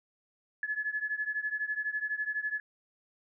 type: beating tone pair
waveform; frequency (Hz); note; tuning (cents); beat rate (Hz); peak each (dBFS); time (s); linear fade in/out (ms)
sine; 1706 / 1718; G#6 / A6; +46 / -42; 12; -33 / -35; 0.63-2.6; 2
effects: none